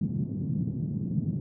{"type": "band-pass noise", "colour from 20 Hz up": "white", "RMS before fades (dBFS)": -30, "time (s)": [0.01, 1.4], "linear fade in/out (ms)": 2, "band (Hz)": [120, 200], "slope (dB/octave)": 24, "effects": []}